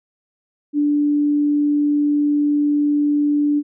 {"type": "tone", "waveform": "sine", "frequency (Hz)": 292.8, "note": "D4", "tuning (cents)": -5, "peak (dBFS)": -14, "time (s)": [0.73, 3.63], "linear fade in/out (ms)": 50, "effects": []}